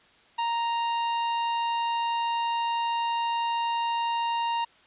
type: tone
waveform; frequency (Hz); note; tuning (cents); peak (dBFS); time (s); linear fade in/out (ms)
45% pulse; 932.3; A#5; 0; -25; 0.38-4.65; 10
effects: white hiss -58 dBFS RMS until 4.86 s + resampled to 8000 Hz